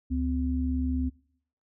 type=tone pair together; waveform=sine; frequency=71.9 / 256.2 Hz; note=D2 / C4; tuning=-36 / -36 cents; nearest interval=octave + minor seventh; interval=2200 cents; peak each=-28 / -28 dBFS; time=0.1-1.1 s; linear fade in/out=20 ms; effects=noise-tail reverb RT60 0.6 s tail -21 dB re dry